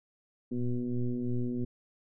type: tone with frequency modulation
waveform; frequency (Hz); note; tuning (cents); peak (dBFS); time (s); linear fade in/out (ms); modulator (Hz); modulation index
sine; 123.47; B2; 0; -28; 0.51-1.65; 10; 122; 1.7
effects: none